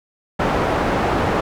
white low-pass noise, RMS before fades -19 dBFS, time 0.39-1.41 s, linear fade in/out 10 ms, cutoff 920 Hz, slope 12 dB/octave, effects none

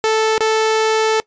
sawtooth tone with dropouts, 439.5 Hz, A4, 2 cents flat, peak -9 dBFS, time 0.04-1.2 s, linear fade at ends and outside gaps 0 ms, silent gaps 0.38-0.406 s, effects noise-tail reverb RT60 0.1 s tail -21 dB re dry + resampled to 16000 Hz

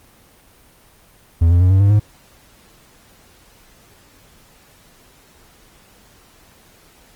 triangle tone with pitch steps, 83.4 / 87.29 / 91.37 / 95.64 / 100.1 / 104.77 Hz, E2 / F2 / F#2 / G2 / G2 / G#2, +21 / 0 / -21 / -42 / +37 / +16 cents, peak -7 dBFS, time 1.41-1.998 s, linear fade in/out 10 ms, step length 98 ms, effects pink hiss -50 dBFS RMS until 7.15 s + Opus 24 kbps

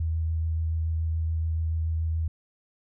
sine tone with vibrato, 80.8 Hz, E2, 34 cents flat, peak -24 dBFS, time 0-2.28 s, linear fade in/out 5 ms, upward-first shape sine, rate 7 Hz, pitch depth 13 cents each way, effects none

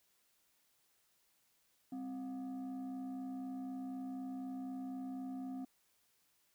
sine tone with frequency modulation, 261 Hz, C4, 4 cents flat, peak -39 dBFS, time 1.92-5.65 s, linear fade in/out 5 ms, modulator 458 Hz, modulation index 0.47, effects tanh soft clip ceiling -38 dBFS + white hiss -75 dBFS RMS until 6.54 s

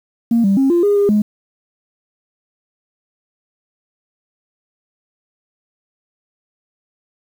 sine tone with pitch steps, 232.6 / 196.5 / 269.6 / 345.4 / 408.5 / 404.7 / 210.1 Hz, A#3 / G3 / C#4 / F4 / G#4 / G#4 / G#3, -4 / +4 / -48 / -19 / -29 / -45 / +20 cents, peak -9 dBFS, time 0.31-1.22 s, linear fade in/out 5 ms, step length 130 ms, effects tanh soft clip ceiling -7 dBFS + 7-bit

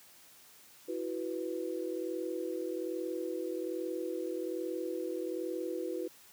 sine chord, E suspended second, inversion none, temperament just, 329.6 / 370.8 / 494.4 Hz, E4 / F#4 / B4, 0 / +4 / +2 cents, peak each -38 / -38 / -39 dBFS, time 0.88-6.08 s, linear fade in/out 10 ms, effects white hiss -58 dBFS RMS until 6.32 s + high-pass 80 Hz 12 dB/octave

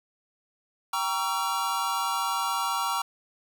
square chord, G diminished seventh, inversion none, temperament just, 784 / 940.8 / 1128.9 / 1354.7 Hz, G5 / Bb5 / Db6 / Fb6, 0 / +16 / +31 / +47 cents, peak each -35 / -31 / -32 / -32 dBFS, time 0.93-3.02 s, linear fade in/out 5 ms, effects 10-bit

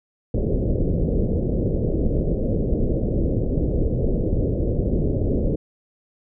pink low-pass noise, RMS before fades -21 dBFS, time 0.34-5.56 s, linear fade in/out 5 ms, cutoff 550 Hz, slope 48 dB/octave, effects none

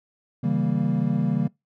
triangle chord, C# diminished seventh, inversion none, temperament equal with one note detuned, 138.59 / 161.98 / 196 / 233.1 Hz, C#3 / E3 / G3 / Bb3, 0 / -30 / 0 / 0 cents, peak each -24 dBFS, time 0.43-1.48 s, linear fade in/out 10 ms, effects noise-tail reverb RT60 0.2 s tail -24 dB re dry

